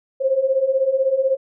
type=beating tone pair; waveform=sine; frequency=520 / 536 Hz; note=C5 / C5; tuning=-11 / +42 cents; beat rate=16 Hz; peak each=-21 / -17 dBFS; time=0.2-1.37 s; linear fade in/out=20 ms; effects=none